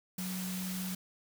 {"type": "tone in noise", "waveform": "sine", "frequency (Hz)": 185, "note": "F#3", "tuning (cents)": 0, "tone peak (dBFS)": -36, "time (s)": [0.18, 0.95], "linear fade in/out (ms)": 5, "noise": "white", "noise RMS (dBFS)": -42, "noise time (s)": [0.18, 0.95], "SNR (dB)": 3, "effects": []}